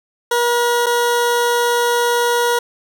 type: tone with dropouts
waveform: 20% pulse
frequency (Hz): 478.8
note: A#4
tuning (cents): +46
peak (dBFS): -9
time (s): 0.31-2.59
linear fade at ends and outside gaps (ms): 5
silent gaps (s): 0.861-0.865
effects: none